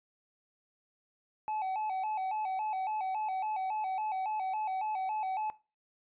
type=tone with vibrato; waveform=triangle; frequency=807 Hz; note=G#5; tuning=50 cents flat; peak=-30 dBFS; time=1.48-5.5 s; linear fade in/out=0 ms; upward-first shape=square; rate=3.6 Hz; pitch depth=110 cents each way; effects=noise-tail reverb RT60 0.3 s tail -18 dB re dry + resampled to 8000 Hz